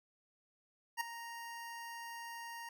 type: tone with ADSR envelope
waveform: 25% pulse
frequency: 932.3 Hz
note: A#5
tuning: in tune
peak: -28 dBFS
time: 0.97-2.69 s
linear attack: 37 ms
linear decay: 8 ms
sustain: -13 dB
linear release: 3 ms
effects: none